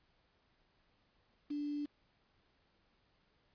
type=tone with quantisation; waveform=sine; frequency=292.3 Hz; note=D4; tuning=8 cents flat; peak=-36 dBFS; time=1.5-1.86 s; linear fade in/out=10 ms; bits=9; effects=pink hiss -74 dBFS RMS until 3.54 s + resampled to 11025 Hz